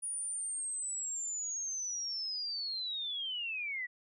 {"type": "linear sweep", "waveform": "sine", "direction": "down", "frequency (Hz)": [9700, 1915], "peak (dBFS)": -35, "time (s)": [0.02, 3.87], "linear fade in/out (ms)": 20, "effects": []}